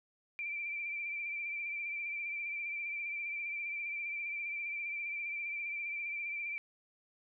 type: tone with vibrato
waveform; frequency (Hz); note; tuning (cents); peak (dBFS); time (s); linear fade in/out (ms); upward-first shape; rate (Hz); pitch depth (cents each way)
sine; 2349; D7; 0; -36; 0.39-6.58; 0; sine; 15; 35
effects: none